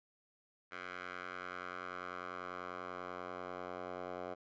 10% pulse tone with band-pass filter sweep, 90.2 Hz, F#2, 44 cents flat, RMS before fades -45 dBFS, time 0.71-4.35 s, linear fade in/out 20 ms, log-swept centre 1700 to 770 Hz, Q 2.1, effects resampled to 16000 Hz

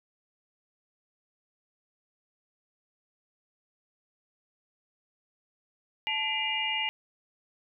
sine tone cluster, 875 / 2037 / 2378 / 2837 Hz, A5 / C7 / D7 / F7, -10 / -47 / +21 / +27 cents, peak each -35 / -35 / -34 / -30 dBFS, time 6.07-6.89 s, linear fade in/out 0 ms, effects none

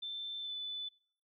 sine tone with pitch glide, 3546 to 3495 Hz, A7 to A7, +13 to -12 cents, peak -38 dBFS, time 0.02-0.89 s, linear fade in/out 10 ms, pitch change -25 cents, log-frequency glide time 0.4-0.54 s, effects noise-tail reverb RT60 0.5 s tail -21 dB re dry

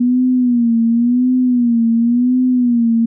sine tone with vibrato, 241.3 Hz, B3, 40 cents flat, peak -10 dBFS, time 0-3.06 s, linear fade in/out 10 ms, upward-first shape sine, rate 0.93 Hz, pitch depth 91 cents each way, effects none

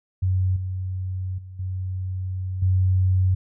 sine tone with level steps, 93.1 Hz, F#2, 11 cents sharp, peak -18 / -25 / -36 / -25 / -16 dBFS, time 0.22-3.35 s, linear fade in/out 10 ms, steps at 0.56 / 1.38 / 1.59 / 2.62 s, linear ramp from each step 5 ms, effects none

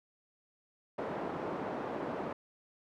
pink band-pass noise, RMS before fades -38 dBFS, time 0.98-2.33 s, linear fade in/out 5 ms, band 280 to 910 Hz, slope 12 dB/octave, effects none

